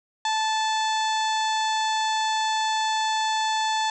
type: harmonic tone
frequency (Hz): 875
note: A5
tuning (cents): -10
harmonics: 1 / 2 / 3 / 4 / 5 / 6 / 7 / 8 / 9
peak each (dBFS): -23 / -31 / -38 / -31 / -35 / -43 / -40 / -40 / -44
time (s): 0.25-3.9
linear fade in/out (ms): 2
effects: none